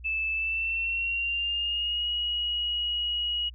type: tone with pitch glide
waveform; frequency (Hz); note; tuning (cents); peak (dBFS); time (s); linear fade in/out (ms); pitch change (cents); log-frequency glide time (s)
sine; 2629 to 2900; E7 to F#7; -5 to -35; -26; 0.04-3.5; 20; +170; 0.33-2.09
effects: added 60 Hz sine -42 dBFS peak until 3.54 s